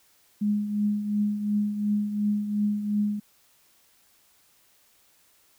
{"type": "tone with tremolo", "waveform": "sine", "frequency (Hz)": 207.7, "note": "G#3", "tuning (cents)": 0, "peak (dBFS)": -20, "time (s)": [0.41, 3.2], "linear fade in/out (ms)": 10, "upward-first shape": "triangle", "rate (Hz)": 2.8, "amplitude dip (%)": 65, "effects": ["white hiss -62 dBFS RMS until 5.58 s"]}